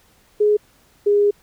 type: tone pair in turn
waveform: sine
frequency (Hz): 418.9 / 409.8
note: G#4 / G#4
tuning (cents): +15 / -23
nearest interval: unison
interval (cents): 38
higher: first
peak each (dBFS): -12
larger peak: neither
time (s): 0.4-0.57 / 1.06-1.31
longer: second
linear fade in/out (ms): 10
effects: pink hiss -56 dBFS RMS until 1.42 s